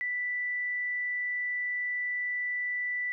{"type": "tone", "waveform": "sine", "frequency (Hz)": 1975.5, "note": "B6", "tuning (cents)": 0, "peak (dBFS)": -29, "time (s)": [0.01, 3.12], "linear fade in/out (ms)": 0, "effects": []}